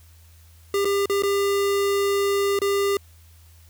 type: tone with dropouts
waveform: square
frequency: 400 Hz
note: G4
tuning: 35 cents sharp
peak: -20 dBFS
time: 0.74-2.97 s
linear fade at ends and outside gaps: 2 ms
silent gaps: 0.847-0.853 / 1.058-1.097 / 1.223-1.234 / 2.59-2.617 s
effects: added 82 Hz sine -48 dBFS peak until 3.69 s + white hiss -57 dBFS RMS until 3.69 s